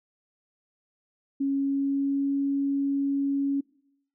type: tone with pitch glide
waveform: sine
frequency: 275.6 to 278.2 Hz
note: C#4 to C#4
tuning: -10 to +6 cents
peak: -23 dBFS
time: 1.4-3.61 s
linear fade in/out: 10 ms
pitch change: +16 cents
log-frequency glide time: 1.51-2.33 s
effects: noise-tail reverb RT60 0.8 s tail -24 dB re dry